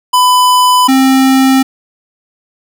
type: tone pair in turn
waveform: square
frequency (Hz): 1000 / 264.9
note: B5 / C4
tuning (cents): +21 / +22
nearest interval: octave + major seventh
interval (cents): 2299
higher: first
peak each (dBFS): -6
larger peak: neither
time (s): 0.13-0.88 / 0.88-1.63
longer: neither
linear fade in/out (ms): 10
effects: none